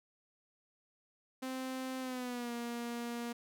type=tone with pitch glide; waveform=sawtooth; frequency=260 to 237 Hz; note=C4 to A#3; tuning=-11 to +29 cents; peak=-34 dBFS; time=1.42-3.33 s; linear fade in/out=10 ms; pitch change=-160 cents; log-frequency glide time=2-2.52 s; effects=none